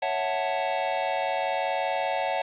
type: chord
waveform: square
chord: F# minor seventh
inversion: second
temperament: equal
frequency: 554.4 / 659.3 / 740 / 880 Hz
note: C#5 / E5 / F#5 / A5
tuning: 0 / 0 / 0 / 0 cents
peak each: -32 / -32 / -30 / -32 dBFS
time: 0.02-2.42 s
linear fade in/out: 5 ms
effects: resampled to 8000 Hz + 8-bit